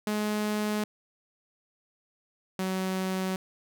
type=tone pair in turn; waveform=sawtooth; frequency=211 / 187.98 Hz; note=G#3 / F#3; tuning=+28 / +28 cents; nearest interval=major second; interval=200 cents; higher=first; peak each=-23 / -24 dBFS; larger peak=first; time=0.07-0.84 / 2.59-3.36 s; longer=neither; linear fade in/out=2 ms; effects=none